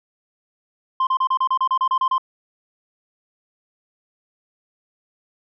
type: tone bursts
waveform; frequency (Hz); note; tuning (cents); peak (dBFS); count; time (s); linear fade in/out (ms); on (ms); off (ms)
sine; 1046.5; C6; 0; -13; 12; 1-2.181; 5; 70; 31
effects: tanh soft clip ceiling -15 dBFS